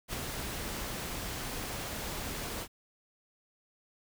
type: noise with ADSR envelope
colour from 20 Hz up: pink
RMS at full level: -35 dBFS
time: 0.08-2.68 s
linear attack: 51 ms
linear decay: 15 ms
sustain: -3 dB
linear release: 63 ms
effects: none